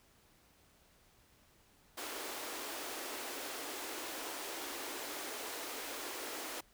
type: high-pass noise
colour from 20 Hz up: pink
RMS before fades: -43 dBFS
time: 1.97-6.61 s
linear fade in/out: 10 ms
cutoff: 280 Hz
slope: 48 dB/octave
effects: pink hiss -67 dBFS RMS until 6.73 s